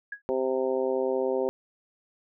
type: tone with exponential decay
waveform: sine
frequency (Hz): 1661.2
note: G#6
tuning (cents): 0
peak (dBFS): -29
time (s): 0.12-0.22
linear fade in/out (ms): 5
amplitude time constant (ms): 20
type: harmonic tone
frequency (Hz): 130.81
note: C3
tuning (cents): 0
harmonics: 2 / 3 / 4 / 5 / 6 / 7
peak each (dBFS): -35 / -27 / -28 / -36 / -40 / -39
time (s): 0.29-1.49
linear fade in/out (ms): 0
effects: none